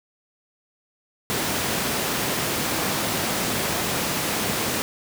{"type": "high-pass noise", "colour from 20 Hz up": "pink", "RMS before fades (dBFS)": -25, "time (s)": [1.3, 4.82], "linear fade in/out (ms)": 0, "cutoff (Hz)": 130, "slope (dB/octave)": 12, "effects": []}